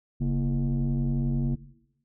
sine tone with frequency modulation, 138.59 Hz, C#3, in tune, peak -21 dBFS, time 0.2-1.56 s, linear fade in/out 20 ms, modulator 96.1 Hz, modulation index 1.1, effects noise-tail reverb RT60 0.8 s tail -17 dB re dry + tanh soft clip ceiling -21 dBFS

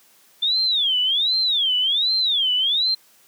sine tone with vibrato, 3507 Hz, A7, 6 cents flat, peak -17 dBFS, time 0.42-2.95 s, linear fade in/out 10 ms, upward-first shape sine, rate 1.3 Hz, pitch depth 290 cents each way, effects white hiss -55 dBFS RMS until 3.27 s + high-pass 150 Hz 12 dB/octave

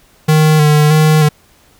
square tone with vibrato, 152.7 Hz, D#3, 32 cents flat, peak -7 dBFS, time 0.28-1.29 s, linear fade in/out 10 ms, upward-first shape square, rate 1.6 Hz, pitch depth 27 cents each way, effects pink hiss -49 dBFS RMS until 1.79 s

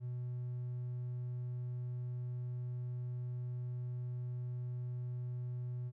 triangle tone, 123.47 Hz, B2, in tune, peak -35 dBFS, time 0-5.92 s, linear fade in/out 50 ms, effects tanh soft clip ceiling -32 dBFS

